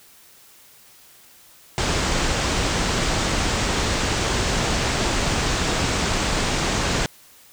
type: low-pass noise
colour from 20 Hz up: pink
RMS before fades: -22 dBFS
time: 1.78-7.06 s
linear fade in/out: 0 ms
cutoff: 8100 Hz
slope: 48 dB/octave
effects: white hiss -50 dBFS RMS until 7.52 s